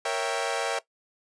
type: chord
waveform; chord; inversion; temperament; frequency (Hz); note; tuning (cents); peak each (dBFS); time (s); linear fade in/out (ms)
sawtooth; A# diminished seventh; none; equal; 466.2 / 554.4 / 659.3 / 784; A#4 / C#5 / E5 / G5; 0 / 0 / 0 / 0; -28; 0.05-0.79; 5
effects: noise-tail reverb RT60 0.1 s tail -17 dB re dry + resampled to 22050 Hz